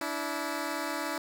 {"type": "tone pair together", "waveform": "10% pulse", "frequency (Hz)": [289.6, 326.5], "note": ["D4", "E4"], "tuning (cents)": [-24, -17], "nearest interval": "major second", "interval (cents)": 207, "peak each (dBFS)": -26, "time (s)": [0.01, 1.18], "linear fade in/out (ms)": 2, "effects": []}